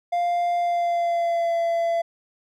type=tone with pitch glide; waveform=triangle; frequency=698.5 to 675.1 Hz; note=F5 to E5; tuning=0 to +41 cents; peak=-18 dBFS; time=0.12-2.02 s; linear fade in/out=10 ms; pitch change=-59 cents; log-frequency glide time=0.58-1.58 s; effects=none